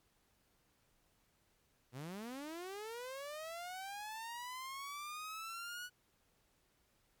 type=linear sweep; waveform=sawtooth; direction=up; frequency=116.54 to 1480 Hz; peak=-40 dBFS; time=1.92-5.9 s; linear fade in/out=50 ms; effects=pink hiss -75 dBFS RMS until 7.2 s + MP3 96 kbps